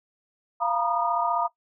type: tone cluster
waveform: sine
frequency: 693 / 931 / 966 / 1227 Hz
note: F5 / A#5 / B5 / D#6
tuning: -14 / -2 / -39 / -25 cents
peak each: -28 dBFS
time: 0.6-1.48 s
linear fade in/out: 20 ms
effects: noise-tail reverb RT60 0.1 s tail -17 dB re dry

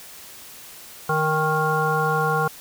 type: harmonic tone with a mistuned harmonic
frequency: 155.56 Hz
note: D#3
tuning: in tune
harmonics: 1 / 3 / 5 / 7 / 9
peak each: -25 / -25 / -25 / -25 / -25 dBFS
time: 1.09-2.48 s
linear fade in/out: 5 ms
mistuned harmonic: 5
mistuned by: +20 cents
effects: white hiss -42 dBFS RMS until 2.6 s

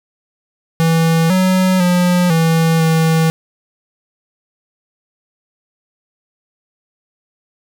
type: tone with pitch steps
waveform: square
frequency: 163.9 / 186 / 178.3 / 163.4 / 161.7 Hz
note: E3 / F#3 / F3 / E3 / E3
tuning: -10 / +9 / +36 / -15 / -33 cents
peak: -11 dBFS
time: 0.8-3.3 s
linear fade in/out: 0 ms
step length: 500 ms
effects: none

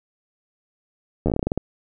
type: slowing click train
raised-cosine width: 2 ms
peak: -8 dBFS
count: 12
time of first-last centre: 1.26-1.576 s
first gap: 11 ms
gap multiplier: 1.18
effects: none

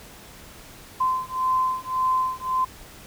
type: beating tone pair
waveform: sine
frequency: 1031 / 1032.8 Hz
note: C6 / C6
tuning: -26 / -23 cents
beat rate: 1.8 Hz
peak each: -24 dBFS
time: 1-2.65 s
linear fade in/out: 10 ms
effects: pink hiss -45 dBFS RMS until 3.06 s

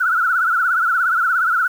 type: tone with vibrato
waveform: sine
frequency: 1408 Hz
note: F6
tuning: 14 cents sharp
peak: -14 dBFS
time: 0-1.68 s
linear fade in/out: 10 ms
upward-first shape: triangle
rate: 17 Hz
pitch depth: 150 cents each way
effects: 7-bit

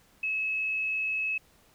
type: tone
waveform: sine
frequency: 2583 Hz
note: E7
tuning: 36 cents flat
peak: -27 dBFS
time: 0.23-1.38 s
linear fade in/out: 5 ms
effects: pink hiss -62 dBFS RMS until 1.74 s

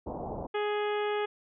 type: low-pass noise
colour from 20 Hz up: white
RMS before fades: -37 dBFS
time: 0.06-0.47 s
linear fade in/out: 10 ms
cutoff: 900 Hz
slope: 48 dB/octave
type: harmonic tone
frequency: 416.9 Hz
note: G#4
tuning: 7 cents sharp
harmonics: 1 / 2 / 3 / 4 / 5 / 6 / 7 / 8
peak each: -29 / -35 / -39 / -41 / -43 / -45 / -46 / -47 dBFS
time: 0.54-1.26 s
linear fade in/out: 10 ms
effects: none

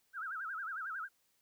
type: tone with vibrato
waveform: sine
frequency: 1435 Hz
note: F6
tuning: 47 cents sharp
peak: -38 dBFS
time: 0.13-1.09 s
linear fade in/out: 50 ms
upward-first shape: sine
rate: 11 Hz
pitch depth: 210 cents each way
effects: white hiss -75 dBFS RMS until 1.41 s

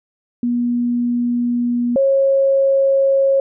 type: tone pair in turn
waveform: sine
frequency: 241.1 / 544.5 Hz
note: B3 / C#5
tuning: -41 / -31 cents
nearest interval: octave + major second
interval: 1410 cents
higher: second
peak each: -15 / -11 dBFS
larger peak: second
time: 0.43-1.96 / 1.96-3.4 s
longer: first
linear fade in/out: 2 ms
effects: none

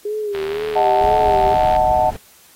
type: tone with vibrato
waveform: sine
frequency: 409.7 Hz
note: G#4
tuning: 24 cents flat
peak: -20 dBFS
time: 0.05-1.54 s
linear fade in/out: 5 ms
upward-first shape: sine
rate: 2 Hz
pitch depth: 81 cents each way
type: click train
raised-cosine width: 0.3 ms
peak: -14 dBFS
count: 110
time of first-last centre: 0.35-1.764 s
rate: 77.1 Hz
type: chord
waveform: sine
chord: D# diminished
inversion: none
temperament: equal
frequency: 622.3 / 740 / 880 Hz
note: D#5 / F#5 / A5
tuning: 0 / 0 / 0 cents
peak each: -18 / -15 / -18 dBFS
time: 0.75-2.11 s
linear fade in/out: 20 ms
type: noise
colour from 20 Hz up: brown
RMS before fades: -28 dBFS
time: 1.01-2.17 s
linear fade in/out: 5 ms
effects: white hiss -49 dBFS RMS until 2.55 s + AAC 48 kbps

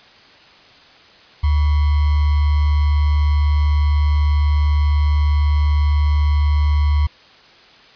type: tone with sample-and-hold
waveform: sine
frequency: 74 Hz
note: D2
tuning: 14 cents sharp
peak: -12 dBFS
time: 1.43-7.07 s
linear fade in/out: 10 ms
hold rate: 1050 Hz
effects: white hiss -46 dBFS RMS until 7.95 s + resampled to 11025 Hz

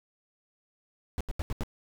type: noise bursts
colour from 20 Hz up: brown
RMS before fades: -30 dBFS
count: 5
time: 1.18-1.634 s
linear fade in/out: 0 ms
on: 26 ms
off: 81 ms
effects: none

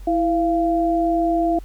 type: tone pair together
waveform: sine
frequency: 329.6 / 688 Hz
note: E4 / F5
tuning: 0 / -26 cents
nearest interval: octave + minor second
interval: 1274 cents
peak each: -19 dBFS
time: 0.07-1.59 s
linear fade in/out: 5 ms
effects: added 46 Hz sine -34 dBFS peak until 1.64 s + pink hiss -53 dBFS RMS until 1.64 s

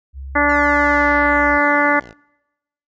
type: tone with pitch glide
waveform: sine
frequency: 67.5 to 63.82 Hz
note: C#2 to C2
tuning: -45 to -43 cents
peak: -28 dBFS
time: 0.13-1.6 s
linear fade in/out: 50 ms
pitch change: -98 cents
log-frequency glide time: 0.71-1.17 s
type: harmonic tone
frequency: 290.5 Hz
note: D4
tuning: 19 cents flat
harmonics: 1 / 2 / 3 / 4 / 5 / 6 / 7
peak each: -20 / -20 / -20 / -20 / -20 / -20 / -20 dBFS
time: 0.35-2 s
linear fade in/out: 10 ms
type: exponential sweep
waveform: 5% pulse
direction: down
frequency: 1443 to 51.91 Hz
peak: -27 dBFS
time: 0.49-2.13 s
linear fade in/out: 5 ms
effects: noise-tail reverb RT60 0.9 s tail -26 dB re dry + resampled to 16000 Hz

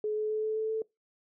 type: tone with pitch steps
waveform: sine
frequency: 425.9 / 428.9 / 431.8 / 434.8 / 437.9 / 440.9 Hz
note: G#4 / A4 / A4 / A4 / A4 / A4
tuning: +44 / -44 / -33 / -21 / -8 / +4 cents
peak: -28 dBFS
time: 0.04-0.82 s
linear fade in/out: 2 ms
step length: 130 ms
effects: noise-tail reverb RT60 0.2 s tail -23 dB re dry

